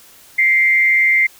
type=tone with frequency modulation; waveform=sine; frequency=2093 Hz; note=C7; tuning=in tune; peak=-10 dBFS; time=0.38-1.27 s; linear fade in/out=10 ms; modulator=154 Hz; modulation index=0.42; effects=white hiss -45 dBFS RMS until 1.39 s